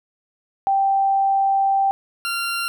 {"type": "tone pair in turn", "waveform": ["sine", "20% pulse"], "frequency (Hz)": [783, 1381.9], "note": ["G5", "F6"], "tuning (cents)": [-2, -19], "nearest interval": "minor seventh", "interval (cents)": 983, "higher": "second", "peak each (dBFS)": [-15, -17], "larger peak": "first", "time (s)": [[0.67, 1.91], [2.25, 2.68]], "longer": "first", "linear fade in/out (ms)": 0, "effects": []}